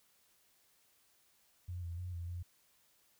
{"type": "tone with pitch steps", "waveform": "sine", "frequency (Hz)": [88.9, 85.3, 90.1, 85.7, 87.7], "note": ["F2", "F2", "F#2", "F2", "F2"], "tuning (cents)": [31, -40, -45, -32, 8], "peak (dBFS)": -39, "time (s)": [1.68, 2.43], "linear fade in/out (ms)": 10, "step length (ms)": 150, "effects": ["white hiss -71 dBFS RMS until 3.19 s"]}